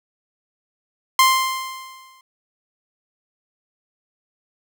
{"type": "tone with exponential decay", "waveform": "sawtooth", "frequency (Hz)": 1048, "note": "C6", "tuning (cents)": 2, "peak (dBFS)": -6, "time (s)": [1.19, 2.21], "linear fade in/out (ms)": 2, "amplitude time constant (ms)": 220, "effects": []}